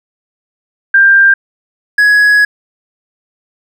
sine / triangle tone pair in turn, 1589 / 1674.1 Hz, G6 / G#6, +23 / +13 cents, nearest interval minor second, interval 90 cents, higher second, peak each -3 dBFS, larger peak neither, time 0.94-1.34 / 1.98-2.45 s, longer second, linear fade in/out 5 ms, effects none

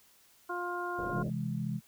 harmonic tone, 353 Hz, F4, 19 cents sharp, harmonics 1 / 2 / 3 / 4, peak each -38 / -40 / -38 / -39 dBFS, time 0.49-1.23 s, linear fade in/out 10 ms
white low-pass noise, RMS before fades -41 dBFS, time 0.98-1.3 s, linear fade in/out 5 ms, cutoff 650 Hz, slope 96 dB/octave
sine chord, C augmented, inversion none, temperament equal, 130.81 / 164.81 / 207.7 Hz, C3 / E3 / G#3, 0 / 0 / 0 cents, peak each -36 dBFS, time 1.11-1.81 s, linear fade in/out 50 ms
effects white hiss -63 dBFS RMS until 1.87 s

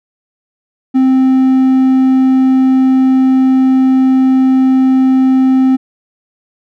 triangle tone, 261.6 Hz, C4, in tune, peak -4 dBFS, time 0.94-5.77 s, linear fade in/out 20 ms, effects none

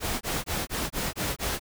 pink noise bursts, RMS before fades -29 dBFS, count 7, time 0-1.596 s, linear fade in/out 50 ms, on 210 ms, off 21 ms, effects none

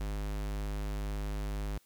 square tone, 51 Hz, G#1, 31 cents flat, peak -34 dBFS, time 0-1.78 s, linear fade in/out 5 ms, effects white hiss -67 dBFS RMS until 1.85 s

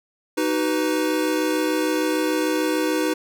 square chord, B major, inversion first, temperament equal with one note detuned, 311.1 / 377.8 / 493.9 Hz, D#4 / F#4 / B4, 0 / +36 / 0 cents, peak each -23 / -27 / -26 dBFS, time 0.37-3.14 s, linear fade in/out 10 ms, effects none

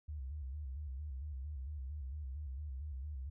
sine tone with vibrato, 70.2 Hz, C#2, 22 cents sharp, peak -40 dBFS, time 0.08-3.3 s, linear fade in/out 10 ms, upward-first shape square, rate 4.4 Hz, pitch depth 120 cents each way, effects none

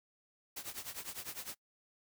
white noise with tremolo, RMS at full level -41 dBFS, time 0.56-1.55 s, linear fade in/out 10 ms, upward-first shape triangle, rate 9.9 Hz, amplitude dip 90%, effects noise-tail reverb RT60 0.1 s tail -23 dB re dry

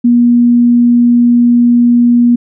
sine tone, 240 Hz, B3, 49 cents flat, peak -4 dBFS, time 0.04-2.36 s, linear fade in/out 10 ms, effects none

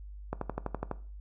click train, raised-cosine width 1 ms, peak -18 dBFS, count 8, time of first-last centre 0.33-0.913 s, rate 12 Hz, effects noise-tail reverb RT60 0.4 s tail -17 dB re dry + added 50 Hz sine -42 dBFS peak until 1.2 s

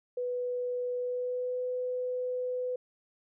sine tone with pitch glide, 493.9 to 501.1 Hz, B4 to B4, 0 to +25 cents, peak -30 dBFS, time 0.17-2.76 s, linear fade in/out 5 ms, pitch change +25 cents, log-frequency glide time 0.97-1.61 s, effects none

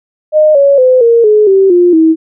sine tone with pitch steps, 614 / 559.8 / 510.4 / 465.3 / 424.2 / 386.8 / 352.7 / 321.5 Hz, D#5 / C#5 / C5 / A#4 / G#4 / G4 / F4 / E4, -23 / +17 / -43 / -3 / +37 / -23 / +17 / -43 cents, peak -3 dBFS, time 0.32-2.16 s, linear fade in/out 50 ms, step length 230 ms, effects none

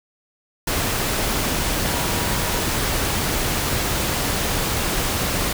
sine tone in noise, 961 Hz, B5, 48 cents flat, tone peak -33 dBFS, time 1.88-2.62 s, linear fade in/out 5 ms, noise pink, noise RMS -22 dBFS, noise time 0.67-5.53 s, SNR -14 dB, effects none

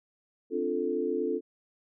sine chord, D minor seventh, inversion third, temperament equal, 261.6 / 293.7 / 349.2 / 440 Hz, C4 / D4 / F4 / A4, 0 / 0 / 0 / 0 cents, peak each -35 / -35 / -32 / -30 dBFS, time 0.5-1.41 s, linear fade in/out 50 ms, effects none

